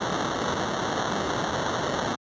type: noise with sample-and-hold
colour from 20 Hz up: blue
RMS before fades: -27 dBFS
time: 0-2.16 s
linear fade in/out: 20 ms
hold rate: 2450 Hz
effects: high-pass 100 Hz 12 dB/octave + resampled to 16000 Hz

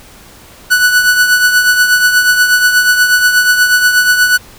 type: tone with tremolo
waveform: 45% pulse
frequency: 1481 Hz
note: F#6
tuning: 1 cent sharp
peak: -4 dBFS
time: 0.7-4.38 s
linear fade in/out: 20 ms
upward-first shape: triangle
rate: 8.3 Hz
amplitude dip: 60%
effects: pink hiss -38 dBFS RMS until 4.58 s

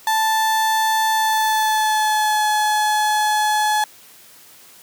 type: tone with pitch glide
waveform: 35% pulse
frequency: 880 to 851 Hz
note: A5 to G#5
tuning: 0 to +42 cents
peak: -14 dBFS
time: 0.07-3.84 s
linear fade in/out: 2 ms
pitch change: -58 cents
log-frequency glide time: 1.13-2.47 s
effects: white hiss -46 dBFS RMS until 4.82 s + high-pass 100 Hz 12 dB/octave

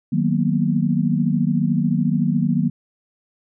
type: chord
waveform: sine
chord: B major seventh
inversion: first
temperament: equal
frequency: 155.56 / 185 / 233.1 / 246.9 Hz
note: D#3 / F#3 / A#3 / B3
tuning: 0 / 0 / 0 / 0 cents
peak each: -21 / -21 / -21 / -25 dBFS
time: 0.12-2.7 s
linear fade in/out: 10 ms
effects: none

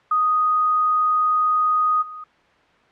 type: tone with level steps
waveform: sine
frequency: 1244.5 Hz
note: D#6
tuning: in tune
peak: -15 / -32 dBFS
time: 0.11-2.24 s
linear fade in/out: 5 ms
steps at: 2.01 s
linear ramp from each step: 20 ms
effects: white hiss -55 dBFS RMS until 2.91 s + low-pass 2000 Hz 12 dB/octave

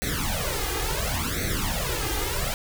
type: noise with flanger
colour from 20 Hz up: pink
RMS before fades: -27 dBFS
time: 0.02-2.54 s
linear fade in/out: 0 ms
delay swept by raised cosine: 0.49 to 2.49 ms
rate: 0.71 Hz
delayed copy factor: +1
effects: none

